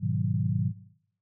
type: chord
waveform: sine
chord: G# minor seventh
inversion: none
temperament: equal with one note detuned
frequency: 103.83 / 123.47 / 155.56 / 184.04 Hz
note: G#2 / B2 / D#3 / F#3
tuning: 0 / 0 / 0 / -9 cents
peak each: -30 dBFS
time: 0-0.73 s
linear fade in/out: 50 ms
effects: noise-tail reverb RT60 0.7 s tail -17 dB re dry